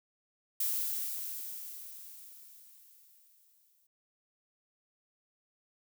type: noise with exponential decay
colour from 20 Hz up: violet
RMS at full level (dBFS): -31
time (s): 0.6-3.87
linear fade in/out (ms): 5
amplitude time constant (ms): 710
effects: none